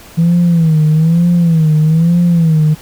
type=tone with vibrato; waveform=sine; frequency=163.6 Hz; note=E3; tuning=13 cents flat; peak=-5 dBFS; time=0.17-2.75 s; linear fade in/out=20 ms; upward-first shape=sine; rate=1.1 Hz; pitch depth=110 cents each way; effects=tanh soft clip ceiling -4 dBFS + pink hiss -37 dBFS RMS until 2.81 s